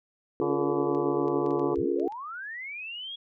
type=chord; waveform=sine; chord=Bb minor seventh; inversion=first; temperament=just; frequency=279.7 / 349.6 / 419.5 / 466.2 Hz; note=Db4 / F4 / Ab4 / Bb4; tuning=+16 / +2 / +17 / 0 cents; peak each=-32 / -28 / -30 / -33 dBFS; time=0.4-2.08 s; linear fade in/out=0 ms
type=harmonic tone; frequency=143.4 Hz; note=D3; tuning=41 cents flat; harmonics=1 / 2 / 3 / 4 / 5 / 6 / 7 / 8; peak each=-38 / -38 / -38 / -38 / -38 / -38 / -38 / -38 dBFS; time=0.41-1.75 s; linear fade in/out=10 ms
type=clicks; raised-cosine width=0.2 ms; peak=-35 dBFS; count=8; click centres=0.949 / 1.281 / 1.463 / 1.508 / 1.595 / 1.758 / 1.998 / 2.123 s
type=linear sweep; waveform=sine; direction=up; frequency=30.69 to 3349 Hz; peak=-35 dBFS; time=1.77-3.16 s; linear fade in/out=10 ms
effects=none